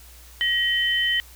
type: tone pair together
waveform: sine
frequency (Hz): 1901 / 3057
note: A#6 / G7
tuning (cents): +33 / -44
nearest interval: minor sixth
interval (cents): 823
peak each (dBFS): -22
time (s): 0.41-1.2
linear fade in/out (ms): 0
effects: added 60 Hz sine -46 dBFS peak until 1.35 s + white hiss -49 dBFS RMS until 1.35 s